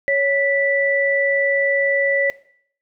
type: tone pair together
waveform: sine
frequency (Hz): 556 / 1970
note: C#5 / B6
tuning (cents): +5 / -5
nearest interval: octave + minor seventh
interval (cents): 2190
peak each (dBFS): -18 / -18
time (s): 0.08-2.3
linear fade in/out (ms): 0
effects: noise-tail reverb RT60 0.6 s tail -19 dB re dry